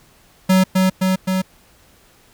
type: tone with echo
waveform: square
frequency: 187.4 Hz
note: F#3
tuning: 22 cents sharp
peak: -11 dBFS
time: 0.49-0.64 s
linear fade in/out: 10 ms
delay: 260 ms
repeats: 3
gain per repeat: -2 dB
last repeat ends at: 1.42 s
effects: pink hiss -52 dBFS RMS until 2.33 s